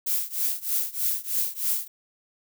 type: noise with tremolo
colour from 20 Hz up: violet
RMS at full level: -23 dBFS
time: 0.06-1.88 s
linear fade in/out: 10 ms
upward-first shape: triangle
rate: 3.2 Hz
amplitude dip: 95%
effects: none